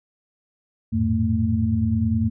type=tone cluster; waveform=sine; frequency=85.8 / 106.6 / 116.4 / 224 Hz; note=F2 / G#2 / A#2 / A3; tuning=-30 / +46 / -2 / +31 cents; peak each=-24 / -24 / -30 / -21 dBFS; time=0.92-2.3 s; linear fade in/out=20 ms; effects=none